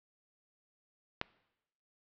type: click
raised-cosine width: 0.3 ms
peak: -16 dBFS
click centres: 1.214 s
effects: noise-tail reverb RT60 0.9 s tail -22 dB re dry + low-pass 5000 Hz 12 dB/octave